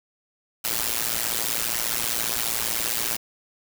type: noise with amplitude modulation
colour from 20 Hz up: white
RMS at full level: -22 dBFS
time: 0.64-3.17 s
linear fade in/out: 10 ms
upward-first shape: sine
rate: 115 Hz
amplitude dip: 95%
effects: none